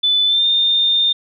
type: tone with pitch glide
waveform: sine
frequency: 3499 to 3624 Hz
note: A7 to A#7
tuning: -10 to -50 cents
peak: -12 dBFS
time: 0.03-1.13 s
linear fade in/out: 10 ms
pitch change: +60 cents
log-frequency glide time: 0.26-0.45 s
effects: none